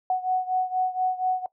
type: beating tone pair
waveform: sine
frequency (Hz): 740 / 744.2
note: F#5 / F#5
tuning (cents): 0 / +10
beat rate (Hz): 4.2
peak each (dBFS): -24 / -27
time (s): 0.1-1.46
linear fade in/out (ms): 2
effects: noise-tail reverb RT60 0.1 s tail -19 dB re dry